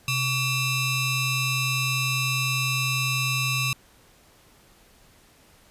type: ring-modulated tone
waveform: sawtooth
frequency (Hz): 1270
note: D#6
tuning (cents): +35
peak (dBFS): -16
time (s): 0.08-3.73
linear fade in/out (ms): 2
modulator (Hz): 1400
effects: pink hiss -56 dBFS RMS until 5.7 s + resampled to 32000 Hz